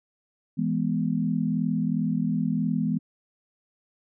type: chord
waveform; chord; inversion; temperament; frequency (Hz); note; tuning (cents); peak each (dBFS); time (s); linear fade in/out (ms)
sine; E major; none; equal; 164.81 / 207.7 / 246.9; E3 / G#3 / B3; 0 / 0 / 0; -27; 0.57-2.99; 20
effects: none